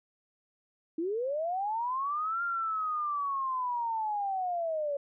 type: linear two-way sweep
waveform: sine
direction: up then down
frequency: 311.1 to 1402 to 558 Hz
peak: -29 dBFS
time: 0.98-4.97 s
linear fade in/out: 5 ms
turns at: 2.43 s
effects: none